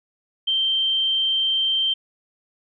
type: tone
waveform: sine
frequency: 3136 Hz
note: G7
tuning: in tune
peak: -18 dBFS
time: 0.47-1.94 s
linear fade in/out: 10 ms
effects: none